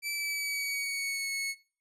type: tone with pitch glide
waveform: sawtooth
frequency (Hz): 2318 to 2198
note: D7 to C#7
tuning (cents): -23 to -15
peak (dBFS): -28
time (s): 0.02-1.55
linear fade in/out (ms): 50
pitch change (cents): -92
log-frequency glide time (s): 0.13-1.3
effects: noise-tail reverb RT60 0.4 s tail -17 dB re dry + resampled to 32000 Hz